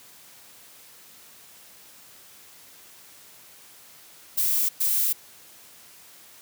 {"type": "noise bursts at uneven times", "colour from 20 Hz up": "violet", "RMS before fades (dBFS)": -23, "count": 2, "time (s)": [[4.37, 4.69], [4.8, 5.13]], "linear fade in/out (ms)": 10, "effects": ["white hiss -50 dBFS RMS until 6.41 s", "high-pass 80 Hz 12 dB/octave"]}